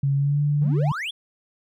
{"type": "tone with pitch glide", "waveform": "sine", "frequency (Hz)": [139, 146.25], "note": ["C#3", "D3"], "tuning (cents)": [5, -7], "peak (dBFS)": -18, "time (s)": [0.03, 0.92], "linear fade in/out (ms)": 5, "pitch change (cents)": 88, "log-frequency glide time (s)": [0.15, 0.41]}
{"type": "exponential sweep", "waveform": "triangle", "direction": "up", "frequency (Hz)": [138.59, 3557], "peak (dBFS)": -25, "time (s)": [0.61, 1.11], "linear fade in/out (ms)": 10}
{"effects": []}